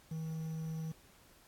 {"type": "tone with quantisation", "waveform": "triangle", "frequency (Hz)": 160, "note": "D#3", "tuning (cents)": 49, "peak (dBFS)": -35, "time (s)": [0.11, 0.92], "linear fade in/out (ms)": 5, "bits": 10, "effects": ["pink hiss -63 dBFS RMS until 1.47 s", "AAC 64 kbps"]}